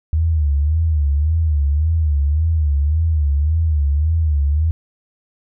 sine tone with vibrato, 76.1 Hz, D#2, 38 cents flat, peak -13 dBFS, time 0.13-4.71 s, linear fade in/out 0 ms, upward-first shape sine, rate 1.8 Hz, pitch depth 130 cents each way, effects none

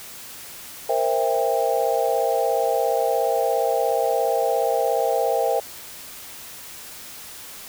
sine chord, C dominant seventh, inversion third, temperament equal with one note detuned, 466.2 / 523.3 / 659.3 / 796.3 Hz, Bb4 / C5 / E5 / G5, 0 / 0 / 0 / +27 cents, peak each -24 dBFS, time 0.89-5.6 s, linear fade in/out 5 ms, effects white hiss -39 dBFS RMS until 7.68 s

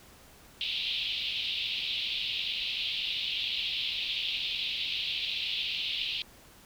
white band-pass noise, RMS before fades -33 dBFS, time 0.61-6.22 s, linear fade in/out 0 ms, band 2600 to 3900 Hz, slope 48 dB/octave, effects pink hiss -55 dBFS RMS until 6.65 s

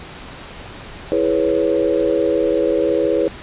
sine chord, C# minor seventh, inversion first, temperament equal, 329.6 / 415.3 / 493.9 / 554.4 Hz, E4 / G#4 / B4 / C#5, 0 / 0 / 0 / 0 cents, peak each -20 / -20 / -19 / -20 dBFS, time 1.12-3.28 s, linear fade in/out 0 ms, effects pink hiss -35 dBFS RMS until 3.42 s + resampled to 8000 Hz

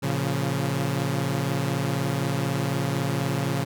sawtooth chord, Bb minor, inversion none, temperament equal with one note detuned, 114.54 / 138.59 / 174.61 Hz, Bb2 / Db3 / F3, -30 / 0 / 0 cents, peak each -26 / -22 / -26 dBFS, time 0.02-3.65 s, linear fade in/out 20 ms, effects none

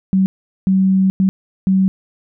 sine tone bursts at uneven times, 190.4 Hz, F#3, 50 cents sharp, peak -10 dBFS, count 4, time 0.13-0.26 / 0.67-1.1 / 1.2-1.29 / 1.67-1.88 s, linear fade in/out 0 ms, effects none

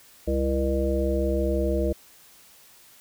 harmonic tone with a mistuned harmonic, 67 Hz, C2, 42 cents sharp, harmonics 1 / 3 / 5 / 7 / 9, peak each -25 / -31 / -28 / -29 / -29 dBFS, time 0.27-1.93 s, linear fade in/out 10 ms, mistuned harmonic 7, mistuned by +28 cents, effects white hiss -53 dBFS RMS until 3 s

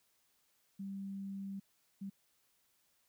sine tone bursts at uneven times, 196 Hz, G3, in tune, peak -40 dBFS, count 2, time 0.79-1.6 / 2.01-2.1 s, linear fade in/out 10 ms, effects white hiss -75 dBFS RMS until 3.08 s

